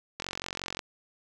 click train, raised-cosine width 0.2 ms, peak -16 dBFS, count 28, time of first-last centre 0.2-0.792 s, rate 45.6 Hz, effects none

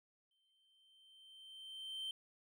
triangle tone with exponential growth, 3115 Hz, G7, 12 cents flat, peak -38 dBFS, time 0.31-2.11 s, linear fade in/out 2 ms, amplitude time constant 390 ms, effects none

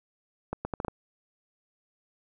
accelerating click train, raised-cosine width 1 ms, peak -17 dBFS, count 6, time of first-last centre 0.53-0.882 s, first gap 120 ms, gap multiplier 0.73, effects none

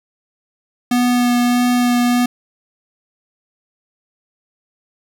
square tone with vibrato, 244.3 Hz, B3, 19 cents flat, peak -13 dBFS, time 0.91-2.26 s, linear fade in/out 5 ms, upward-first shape sine, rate 1.6 Hz, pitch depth 11 cents each way, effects 7-bit

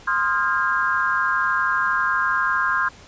sine chord, F minor seventh, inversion second, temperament equal with one note detuned, 1046.5 / 1244.5 / 1396.9 / 1621.4 Hz, C6 / Eb6 / F6 / Ab6, 0 / 0 / 0 / -42 cents, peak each -23 / -27 / -24 / -22 dBFS, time 0.07-2.89 s, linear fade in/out 10 ms, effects pink hiss -46 dBFS RMS until 3.07 s + resampled to 16000 Hz

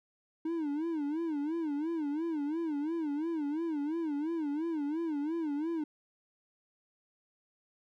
triangle tone with vibrato, 310 Hz, D#4, 6 cents flat, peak -29 dBFS, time 0.45-5.84 s, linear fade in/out 5 ms, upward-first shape sine, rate 2.9 Hz, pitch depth 150 cents each way, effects none

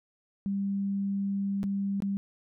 sine tone with dropouts, 198 Hz, G3, 18 cents sharp, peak -27 dBFS, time 0.46-2.17 s, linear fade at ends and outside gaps 0 ms, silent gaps 1.631-1.639 / 2.003-2.022 s, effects none

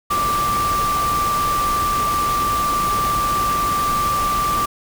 sine tone in noise, 1174.7 Hz, D6, in tune, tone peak -17 dBFS, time 0.1-4.66 s, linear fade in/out 10 ms, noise pink, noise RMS -26 dBFS, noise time 0.1-4.66 s, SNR +6 dB, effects none

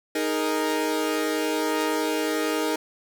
sawtooth chord, D# suspended fourth, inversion none, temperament equal, 311.1 / 415.3 / 466.2 Hz, D#4 / G#4 / A#4, 0 / 0 / 0 cents, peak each -22 / -26 / -24 dBFS, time 0.15-2.76 s, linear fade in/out 5 ms, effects none

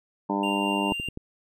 harmonic tone, 100 Hz, G2, 35 cents sharp, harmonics 2 / 3 / 4 / 5 / 6 / 7 / 8 / 9 / 10, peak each -29 / -29 / -33 / -41 / -35 / -39 / -36 / -29 / -37 dBFS, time 0.29-0.93 s, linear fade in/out 10 ms
triangle tone with tremolo, 2787 Hz, F7, 4 cents flat, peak -27 dBFS, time 0.43-1.09 s, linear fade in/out 5 ms, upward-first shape triangle, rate 4.6 Hz, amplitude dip 25%
clicks, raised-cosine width 3 ms, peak -22 dBFS, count 4, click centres 0.921 / 0.999 / 1.086 / 1.174 s
effects none

